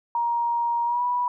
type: tone with pitch glide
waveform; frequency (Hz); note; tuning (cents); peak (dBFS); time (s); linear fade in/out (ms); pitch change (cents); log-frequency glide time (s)
sine; 942 to 978.6; A#5 to B5; +18 to -16; -21; 0.15-1.28; 2; +66; 0.85-1.03
effects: none